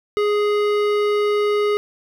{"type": "tone with hard clipping", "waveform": "sine", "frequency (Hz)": 415.7, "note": "G#4", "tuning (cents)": 2, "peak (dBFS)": -18, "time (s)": [0.17, 1.77], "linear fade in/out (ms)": 0, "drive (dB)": 15, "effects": []}